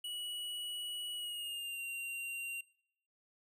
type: tone with pitch glide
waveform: square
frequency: 2929 to 2765 Hz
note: F#7 to F7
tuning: -18 to -18 cents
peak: -40 dBFS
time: 0.04-2.61 s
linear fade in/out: 5 ms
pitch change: -100 cents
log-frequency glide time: 1.14-1.81 s
effects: noise-tail reverb RT60 0.7 s tail -23 dB re dry